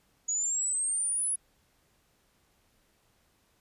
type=exponential sweep; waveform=sine; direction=up; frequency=6740 to 10440 Hz; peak=-27 dBFS; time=0.28-1.36 s; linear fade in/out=10 ms; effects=pink hiss -69 dBFS RMS until 3.6 s + resampled to 32000 Hz